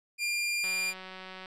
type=tone with vibrato; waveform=sawtooth; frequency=2400 Hz; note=D7; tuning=37 cents sharp; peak=-25 dBFS; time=0.18-0.94 s; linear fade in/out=50 ms; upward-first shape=triangle; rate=20 Hz; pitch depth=12 cents each way
type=click train; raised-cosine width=0.3 ms; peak=-28 dBFS; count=154; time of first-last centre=0.64-1.458 s; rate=187 Hz
effects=low-pass 11000 Hz 12 dB/octave